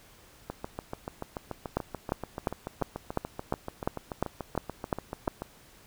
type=two click trains; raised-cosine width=1 ms; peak=-20 / -12 dBFS; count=35 / 11; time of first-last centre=0.5-5.42 / 1.77-5.279 s; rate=6.91 / 2.85 Hz; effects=pink hiss -56 dBFS RMS until 5.86 s